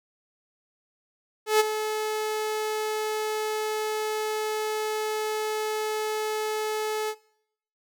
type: tone with ADSR envelope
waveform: sawtooth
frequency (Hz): 430.7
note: A4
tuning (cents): -37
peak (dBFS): -12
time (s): 1.46-7.15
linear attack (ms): 140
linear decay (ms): 22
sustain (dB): -11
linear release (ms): 60
effects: noise-tail reverb RT60 0.7 s tail -21 dB re dry